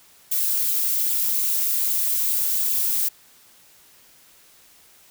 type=noise with flanger; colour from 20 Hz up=violet; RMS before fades=-22 dBFS; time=0.31-3.09 s; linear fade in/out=10 ms; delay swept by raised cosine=0.25 to 4.45 ms; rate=2.5 Hz; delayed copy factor=+0.5; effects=white hiss -53 dBFS RMS until 5.1 s